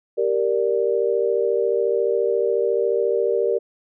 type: chord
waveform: sine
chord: G minor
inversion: none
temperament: equal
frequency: 392 / 466.2 / 587.3 Hz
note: G4 / Bb4 / D5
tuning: 0 / 0 / 0 cents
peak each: -22 / -20 / -25 dBFS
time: 0.17-3.59 s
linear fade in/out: 20 ms
effects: none